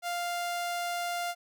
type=tone; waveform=sawtooth; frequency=698.5 Hz; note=F5; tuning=in tune; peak=-27 dBFS; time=0.02-1.35 s; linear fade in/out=50 ms; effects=none